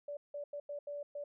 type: tone bursts at uneven times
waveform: sine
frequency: 579 Hz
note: D5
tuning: 25 cents flat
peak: -39 dBFS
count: 6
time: 0.08-0.17 / 0.34-0.44 / 0.53-0.6 / 0.69-0.79 / 0.87-1.03 / 1.15-1.24 s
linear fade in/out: 5 ms
effects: none